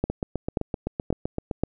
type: two click trains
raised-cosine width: 2 ms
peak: -9 / -13 dBFS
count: 4 / 12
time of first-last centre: 0.04-1.636 / 0.1-1.512 s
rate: 1.88 / 7.79 Hz
effects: none